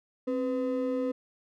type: ring-modulated tone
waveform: triangle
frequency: 382.5 Hz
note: G4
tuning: 42 cents flat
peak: -22 dBFS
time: 0.27-1.12 s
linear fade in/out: 10 ms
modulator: 118 Hz
effects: none